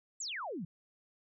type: exponential sweep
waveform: sine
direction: down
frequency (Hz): 8060 to 147.1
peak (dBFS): -37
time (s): 0.2-0.65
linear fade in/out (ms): 5
effects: none